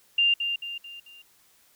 sine tone with echo, 2794 Hz, F7, in tune, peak -18 dBFS, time 0.18-0.34 s, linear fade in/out 5 ms, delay 220 ms, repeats 4, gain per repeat -7 dB, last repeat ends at 1.22 s, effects white hiss -61 dBFS RMS until 1.75 s

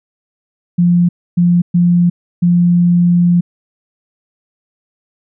sine tone bursts at uneven times, 174.61 Hz, F3, in tune, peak -7 dBFS, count 4, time 0.78-1.09 / 1.37-1.62 / 1.74-2.1 / 2.42-3.41 s, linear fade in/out 10 ms, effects none

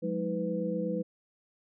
sine tone cluster, 179.6 / 207.9 / 318.6 / 497.8 Hz, F3 / G#3 / D#4 / B4, +49 / +2 / +41 / +14 cents, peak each -34 / -35 / -37 / -33 dBFS, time 0.02-1.03 s, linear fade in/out 20 ms, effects none

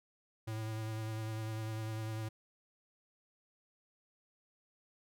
square tone with vibrato, 110 Hz, A2, in tune, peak -38 dBFS, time 0.47-2.29 s, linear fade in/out 10 ms, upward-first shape sine, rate 10 Hz, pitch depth 21 cents each way, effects none

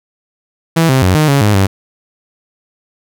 sawtooth tone with pitch steps, 164.3 / 131.7 / 92.3 / 153.8 / 139.8 / 104.3 / 97.2 Hz, E3 / C3 / F#2 / D#3 / C#3 / G#2 / G2, -5 / +12 / -4 / -20 / +15 / +8 / -14 cents, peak -4 dBFS, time 0.76-1.67 s, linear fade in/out 10 ms, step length 130 ms, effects none

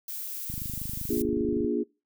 violet noise, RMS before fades -36 dBFS, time 0.08-1.22 s, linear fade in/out 2 ms
click train, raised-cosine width 5 ms, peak -25 dBFS, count 30, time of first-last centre 0.5-1.646 s, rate 25.3 Hz
sine chord, Bb dominant seventh, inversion none, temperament equal with one note detuned, 239.2 / 293.7 / 349.2 / 415.3 Hz, Bb3 / D4 / F4 / Ab4, +45 / 0 / 0 / 0 cents, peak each -30 dBFS, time 1.09-1.84 s, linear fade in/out 20 ms
effects noise-tail reverb RT60 0.3 s tail -25 dB re dry

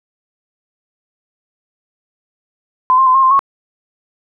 sine tone with pitch steps, 1023 / 1058 / 1026 / 1070 / 1046 / 1100 Hz, C6 / C6 / C6 / C6 / C6 / C#6, -39 / +19 / -34 / +38 / -1 / -14 cents, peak -7 dBFS, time 2.9-3.392 s, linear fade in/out 0 ms, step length 82 ms, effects none

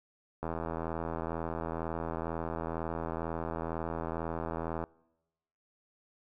click train, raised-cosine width 1 ms, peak -21 dBFS, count 363, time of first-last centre 0.43-4.839 s, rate 82.1 Hz, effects noise-tail reverb RT60 1.0 s tail -25 dB re dry

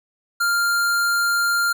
square tone, 1396.9 Hz, F6, in tune, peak -18 dBFS, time 0.4-1.73 s, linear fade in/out 10 ms, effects none

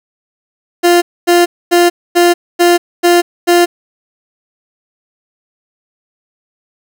30% pulse tone bursts, 348.8 Hz, F4, 2 cents flat, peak -3 dBFS, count 7, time 0.83-3.66 s, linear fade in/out 20 ms, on 190 ms, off 250 ms, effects none

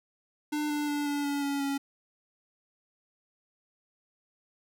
square tone with pitch steps, 299 / 295.4 / 291.8 / 288.3 / 284.8 / 281.4 / 278 Hz, D4 / D4 / D4 / D4 / C#4 / C#4 / C#4, +31 / +10 / -11 / -32 / +47 / +26 / +5 cents, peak -29 dBFS, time 0.52-1.78 s, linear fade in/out 10 ms, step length 180 ms, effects none

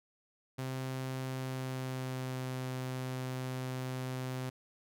sawtooth tone with pitch glide, 130.81 to 128.86 Hz, C3 to C3, 0 to -26 cents, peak -32 dBFS, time 0.58-4.5 s, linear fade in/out 10 ms, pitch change -26 cents, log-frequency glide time 1.24-2.55 s, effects none

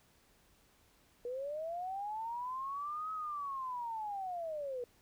sine linear two-way sweep, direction up then down, 475.2 to 1284 to 475.2 Hz, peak -37 dBFS, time 1.25-4.84 s, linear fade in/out 2 ms, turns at 3.12 s, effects pink hiss -68 dBFS RMS until 5.01 s

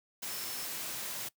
sine tone in noise, 5300 Hz, E8, 9 cents sharp, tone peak -46 dBFS, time 0.29-0.66 s, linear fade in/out 10 ms, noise white, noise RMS -39 dBFS, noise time 0.22-1.29 s, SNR -10 dB, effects noise-tail reverb RT60 0.1 s tail -21 dB re dry + high-pass 100 Hz 12 dB/octave

